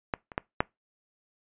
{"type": "clicks", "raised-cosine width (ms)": 0.5, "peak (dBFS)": [-12, -26, -12, -7], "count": 4, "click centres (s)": [0.138, 0.318, 0.379, 0.605], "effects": ["noise-tail reverb RT60 0.2 s tail -24 dB re dry", "resampled to 8000 Hz"]}